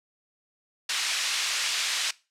pink band-pass noise, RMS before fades -28 dBFS, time 0.89-2.11 s, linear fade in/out 5 ms, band 2300 to 7000 Hz, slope 12 dB/octave, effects noise-tail reverb RT60 0.3 s tail -21 dB re dry + low-pass 11000 Hz 12 dB/octave

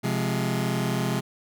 sawtooth chord, F minor, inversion second, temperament just, 130.96 / 174.61 / 209.5 Hz, C3 / F3 / Ab3, +2 / 0 / +15 cents, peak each -23 / -25 / -25 dBFS, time 0.03-1.21 s, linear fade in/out 20 ms, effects none

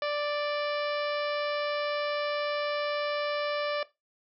harmonic tone with a mistuned harmonic, 587.3 Hz, D5, in tune, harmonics 1 / 2 / 3 / 4 / 5 / 6 / 7 / 8 / 9, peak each -29 / -35 / -39 / -41 / -43 / -45 / -46 / -47 / -48 dBFS, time 0.02-3.83 s, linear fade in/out 2 ms, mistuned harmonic 7, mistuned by -16 cents, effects noise-tail reverb RT60 0.2 s tail -17 dB re dry

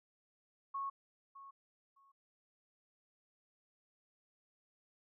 sine tone with echo, 1100 Hz, C#6, 14 cents flat, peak -37 dBFS, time 0.74-0.9 s, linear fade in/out 10 ms, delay 610 ms, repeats 2, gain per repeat -14 dB, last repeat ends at 2.12 s, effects none

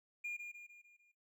triangle tone with echo, 2417 Hz, D7, 49 cents sharp, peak -36 dBFS, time 0.24-0.37 s, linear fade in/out 10 ms, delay 150 ms, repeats 5, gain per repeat -6 dB, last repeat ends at 1.12 s, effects noise-tail reverb RT60 0.2 s tail -19 dB re dry + tanh soft clip ceiling -34 dBFS

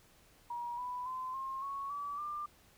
sine tone with pitch steps, 955 / 991 / 1028.3 / 1067 / 1107.2 / 1148.9 / 1192.2 Hz, A#5 / B5 / C6 / C6 / C#6 / D6 / D6, +42 / +6 / -30 / +34 / -2 / -38 / +26 cents, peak -37 dBFS, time 0.5-2.46 s, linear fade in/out 5 ms, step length 280 ms, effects pink hiss -64 dBFS RMS until 2.77 s

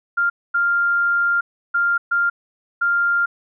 sine tone bursts at uneven times, 1396.9 Hz, F6, in tune, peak -15 dBFS, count 5, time 0.17-0.3 / 0.54-1.41 / 1.74-1.98 / 2.11-2.3 / 2.81-3.26 s, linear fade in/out 10 ms, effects none

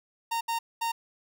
45% pulse tone bursts at uneven times, 922 Hz, A#5, 19 cents flat, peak -27 dBFS, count 3, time 0.31-0.41 / 0.48-0.59 / 0.81-0.92 s, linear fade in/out 10 ms, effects none

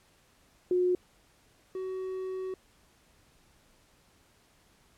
sine / triangle tone pair in turn, 361.2 / 375.4 Hz, F#4 / F#4, -42 / +25 cents, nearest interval minor second, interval 67 cents, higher second, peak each -23 / -31 dBFS, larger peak first, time 0.71-0.95 / 1.75-2.54 s, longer second, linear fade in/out 2 ms, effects pink hiss -64 dBFS RMS until 4.97 s + low-pass 12000 Hz 12 dB/octave

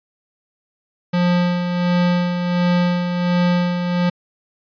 square tone with tremolo, 176.8 Hz, F3, 22 cents sharp, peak -14 dBFS, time 1.13-4.1 s, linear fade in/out 10 ms, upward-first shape sine, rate 1.4 Hz, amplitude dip 50%, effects resampled to 11025 Hz

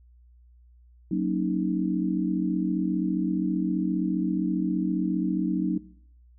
sine chord, D# minor seventh, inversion first, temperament equal with one note detuned, 185 / 233.1 / 277.2 / 312.2 Hz, F#3 / A#3 / C#4 / D#4, 0 / 0 / 0 / +6 cents, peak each -26 / -32 / -31 / -28 dBFS, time 1.11-5.78 s, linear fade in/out 5 ms, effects noise-tail reverb RT60 0.6 s tail -19 dB re dry + added 60 Hz sine -52 dBFS peak until 6.38 s

